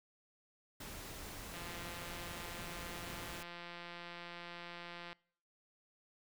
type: noise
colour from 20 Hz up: pink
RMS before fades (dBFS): -48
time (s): 0.8-3.43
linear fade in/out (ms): 5
type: click train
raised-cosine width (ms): 0.3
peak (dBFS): -32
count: 622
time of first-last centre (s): 1.54-5.13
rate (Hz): 173
effects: noise-tail reverb RT60 0.6 s tail -25 dB re dry